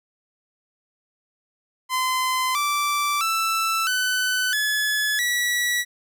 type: tone with pitch steps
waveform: sawtooth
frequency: 1028 / 1167.3 / 1325.5 / 1505.1 / 1709 / 1940.6 Hz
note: C6 / D6 / E6 / F#6 / G#6 / B6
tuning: -31 / -11 / +9 / +29 / +49 / -31 cents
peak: -17 dBFS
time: 1.89-5.85 s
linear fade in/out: 50 ms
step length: 660 ms
effects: none